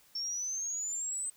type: exponential sweep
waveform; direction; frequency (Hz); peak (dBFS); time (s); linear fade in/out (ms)
sine; up; 5420 to 8220; -33; 0.15-1.3; 5
effects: white hiss -63 dBFS RMS until 1.36 s